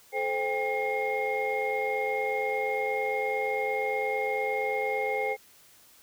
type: tone cluster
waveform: sine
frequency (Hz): 432.3 / 521 / 798 / 2142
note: A4 / C5 / G5 / C7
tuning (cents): -31 / -7 / +31 / +40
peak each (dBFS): -31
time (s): 0.12-5.37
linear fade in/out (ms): 50
effects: tanh soft clip ceiling -19 dBFS + white hiss -57 dBFS RMS until 6.02 s